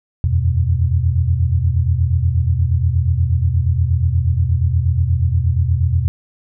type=chord; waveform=sine; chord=E suspended second; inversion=none; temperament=equal with one note detuned; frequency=82.41 / 90.8 / 123.47 Hz; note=E2 / F#2 / B2; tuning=0 / -32 / 0 cents; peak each=-16 / -18 / -18 dBFS; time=0.24-6.08 s; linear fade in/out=0 ms; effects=none